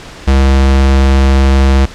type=tone; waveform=square; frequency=67.3 Hz; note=C2; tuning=49 cents sharp; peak=-6 dBFS; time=0.27-1.86 s; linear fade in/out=10 ms; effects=pink hiss -31 dBFS RMS until 1.94 s + low-pass 6000 Hz 12 dB/octave